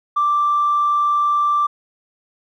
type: tone with tanh clipping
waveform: triangle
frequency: 1174.7 Hz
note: D6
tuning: in tune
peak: -14 dBFS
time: 0.16-1.67 s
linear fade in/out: 10 ms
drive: 4 dB
effects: none